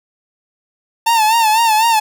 45% pulse tone with vibrato, 892 Hz, A5, 23 cents sharp, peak -10 dBFS, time 1.06-2 s, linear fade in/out 10 ms, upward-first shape sine, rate 4 Hz, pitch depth 79 cents each way, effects none

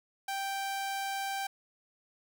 sawtooth tone, 784 Hz, G5, in tune, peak -29 dBFS, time 0.28-1.47 s, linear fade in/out 5 ms, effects none

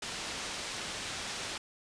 white low-pass noise, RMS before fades -39 dBFS, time 0.02-1.58 s, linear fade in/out 5 ms, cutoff 5500 Hz, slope 12 dB/octave, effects resampled to 22050 Hz

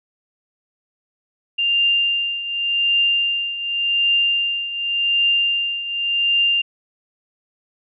sine tone with tremolo, 2794 Hz, F7, in tune, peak -13 dBFS, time 1.58-6.62 s, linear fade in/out 10 ms, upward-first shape triangle, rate 0.88 Hz, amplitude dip 75%, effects none

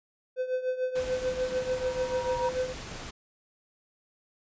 triangle tone with tremolo, 510 Hz, C5, 44 cents flat, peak -22 dBFS, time 0.36-2.74 s, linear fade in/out 50 ms, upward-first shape triangle, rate 6.8 Hz, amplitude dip 80%
pink noise, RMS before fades -40 dBFS, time 0.95-3.11 s, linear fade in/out 10 ms
sine tone with exponential growth, 951 Hz, A#5, 34 cents sharp, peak -28 dBFS, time 1.11-2.49 s, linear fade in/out 1 ms, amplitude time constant 300 ms
effects resampled to 16000 Hz

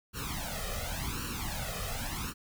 pink noise with flanger, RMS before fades -36 dBFS, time 0.13-2.34 s, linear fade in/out 50 ms, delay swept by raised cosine 0.7 to 1.62 ms, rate 0.9 Hz, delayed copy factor +0.95, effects none

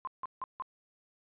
sine tone bursts, 1046 Hz, C6, 1 cent flat, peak -34 dBFS, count 4, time 0.05-0.622 s, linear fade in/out 0 ms, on 23 ms, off 160 ms, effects resampled to 8000 Hz

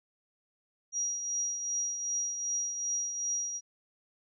sine tone with tremolo, 5740 Hz, F8, 47 cents sharp, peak -28 dBFS, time 0.92-3.61 s, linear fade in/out 50 ms, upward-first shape triangle, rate 2.6 Hz, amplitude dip 55%, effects none

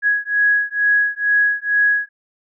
sine beating tone pair, 1665 / 1667.2 Hz, G#6 / G#6, +4 / +6 cents, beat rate 2.2 Hz, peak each -17 dBFS, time 0.02-2.09 s, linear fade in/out 50 ms, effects none

